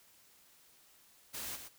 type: noise with echo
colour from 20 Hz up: white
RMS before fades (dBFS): -42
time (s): 1.33-1.57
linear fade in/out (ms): 20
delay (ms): 120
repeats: 1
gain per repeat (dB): -7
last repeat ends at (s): 1.69
effects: white hiss -64 dBFS RMS until 1.78 s

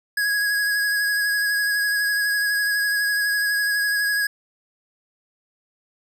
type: tone with vibrato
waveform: square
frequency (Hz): 1661.2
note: G#6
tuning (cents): 0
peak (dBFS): -20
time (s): 0.17-4.27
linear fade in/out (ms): 5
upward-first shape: sine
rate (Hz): 12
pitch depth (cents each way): 20
effects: none

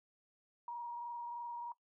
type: tone with frequency modulation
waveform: sine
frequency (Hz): 950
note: A#5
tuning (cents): +33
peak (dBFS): -40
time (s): 0.68-1.72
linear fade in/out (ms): 2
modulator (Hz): 23.1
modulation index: 0.5
effects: noise-tail reverb RT60 0.1 s tail -18 dB re dry

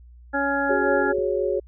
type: harmonic tone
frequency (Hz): 279.2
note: C#4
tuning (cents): +13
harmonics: 1 / 2 / 3 / 5 / 6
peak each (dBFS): -27 / -27 / -27 / -27 / -27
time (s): 0.33-1.13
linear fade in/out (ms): 20
type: chord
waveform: sine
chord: F# suspended second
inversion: none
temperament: equal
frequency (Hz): 370 / 415.3 / 554.4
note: F#4 / G#4 / C#5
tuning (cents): 0 / 0 / 0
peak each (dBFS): -25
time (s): 0.69-1.6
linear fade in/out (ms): 10
type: click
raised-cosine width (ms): 3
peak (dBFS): -29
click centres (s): 1.185
effects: added 60 Hz sine -44 dBFS peak until 1.67 s

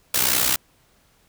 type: noise with amplitude modulation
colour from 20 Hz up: white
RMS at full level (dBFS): -17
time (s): 0.14-0.56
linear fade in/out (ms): 5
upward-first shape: sine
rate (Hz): 62.8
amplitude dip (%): 70
effects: pink hiss -60 dBFS RMS until 1.28 s

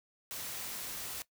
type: noise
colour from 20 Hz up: white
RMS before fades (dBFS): -41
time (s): 0.31-1.22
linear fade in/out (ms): 0
effects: noise-tail reverb RT60 0.1 s tail -18 dB re dry

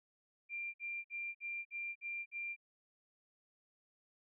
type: tone bursts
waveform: sine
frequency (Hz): 2379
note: D7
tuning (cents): +22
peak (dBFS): -39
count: 7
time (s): 0.49-2.564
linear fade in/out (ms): 50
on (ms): 250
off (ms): 54
effects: none

